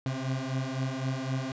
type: beating tone pair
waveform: 30% pulse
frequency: 130 / 133.9 Hz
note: C3 / C3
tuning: -11 / +40 cents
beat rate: 3.9 Hz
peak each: -30 dBFS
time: 0.06-1.52 s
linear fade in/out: 2 ms
effects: resampled to 16000 Hz